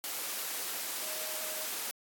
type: tone in noise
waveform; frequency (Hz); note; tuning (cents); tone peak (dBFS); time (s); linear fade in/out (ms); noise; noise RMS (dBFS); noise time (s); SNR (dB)
sine; 622.3; D#5; 0; -47; 1.02-1.65; 0; white; -37; 0.04-1.91; -13
effects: high-pass 300 Hz 12 dB/octave + AAC 64 kbps